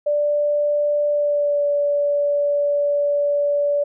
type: tone with pitch glide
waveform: sine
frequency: 587.3 to 577.5 Hz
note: D5 to D5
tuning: 0 to -29 cents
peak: -16 dBFS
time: 0.06-3.84 s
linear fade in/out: 10 ms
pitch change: -29 cents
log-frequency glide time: 1.09-1.65 s
effects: none